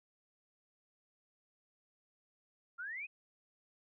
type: exponential sweep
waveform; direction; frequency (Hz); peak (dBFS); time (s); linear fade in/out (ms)
sine; up; 1357 to 2583; -40; 2.78-3.07; 20
effects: none